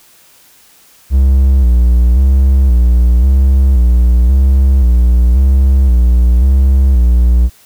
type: tone with vibrato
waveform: triangle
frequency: 63.3 Hz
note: B1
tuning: 43 cents sharp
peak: -3 dBFS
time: 1.1-7.5 s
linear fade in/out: 50 ms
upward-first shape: square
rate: 0.94 Hz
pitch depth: 86 cents each way
effects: white hiss -45 dBFS RMS until 7.65 s